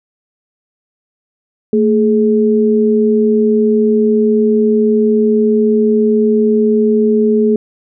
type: tone pair together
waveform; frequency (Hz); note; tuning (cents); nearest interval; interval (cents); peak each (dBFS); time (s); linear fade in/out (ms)
sine; 223.5 / 421.9; A3 / G#4; +27 / +27; major seventh; 1100; -11; 1.73-7.56; 2
effects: none